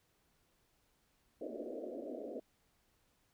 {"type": "band-pass noise", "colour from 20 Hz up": "white", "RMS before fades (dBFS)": -44, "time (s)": [1.41, 2.4], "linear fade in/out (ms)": 5, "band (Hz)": [230, 650], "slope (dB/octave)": 96, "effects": ["pink hiss -75 dBFS RMS until 3.33 s"]}